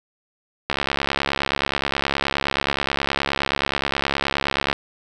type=click train; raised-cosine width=0.3 ms; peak=-4 dBFS; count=281; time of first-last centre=0.7-4.729 s; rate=69.5 Hz; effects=none